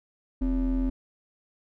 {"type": "ring-modulated tone", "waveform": "triangle", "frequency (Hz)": 152.6, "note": "D#3", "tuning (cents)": -33, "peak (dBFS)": -18, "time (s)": [0.41, 0.9], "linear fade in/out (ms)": 10, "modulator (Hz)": 110, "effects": []}